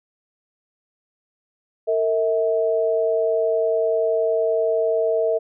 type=tone pair together; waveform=sine; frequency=455.4 / 645 Hz; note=A#4 / E5; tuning=-40 / -38 cents; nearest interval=tritone; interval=602 cents; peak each=-20 dBFS; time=1.87-5.39 s; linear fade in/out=20 ms; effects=none